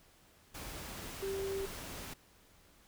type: tone in noise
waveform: sine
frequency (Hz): 390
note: G4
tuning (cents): -9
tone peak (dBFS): -35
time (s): 1.22-1.66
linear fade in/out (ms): 10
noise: pink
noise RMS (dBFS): -45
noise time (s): 0.54-2.14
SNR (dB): +7
effects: pink hiss -64 dBFS RMS until 2.87 s